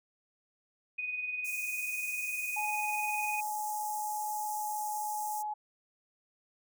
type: tone with tremolo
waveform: sine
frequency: 2489 Hz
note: D#7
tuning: in tune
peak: -31 dBFS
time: 0.98-3.41 s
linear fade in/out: 10 ms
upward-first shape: sine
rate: 20 Hz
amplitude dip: 50%
type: high-pass noise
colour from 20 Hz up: pink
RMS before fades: -43 dBFS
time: 1.44-5.43 s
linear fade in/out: 20 ms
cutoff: 6000 Hz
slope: 48 dB/octave
type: tone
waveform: sine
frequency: 846 Hz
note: G#5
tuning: 32 cents sharp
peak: -33 dBFS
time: 2.56-5.54 s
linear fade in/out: 10 ms
effects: none